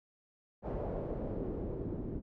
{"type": "noise with low-pass filter sweep", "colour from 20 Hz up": "pink", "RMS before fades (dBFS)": -38, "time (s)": [0.62, 2.22], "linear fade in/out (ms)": 50, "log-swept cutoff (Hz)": [640, 310], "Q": 2, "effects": []}